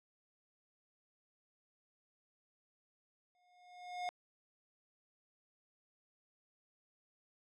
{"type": "tone with exponential growth", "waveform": "square", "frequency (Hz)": 718, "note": "F5", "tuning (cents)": 48, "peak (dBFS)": -36, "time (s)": [3.35, 4.09], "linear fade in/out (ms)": 0, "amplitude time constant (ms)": 160, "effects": ["low-pass 5000 Hz 12 dB/octave"]}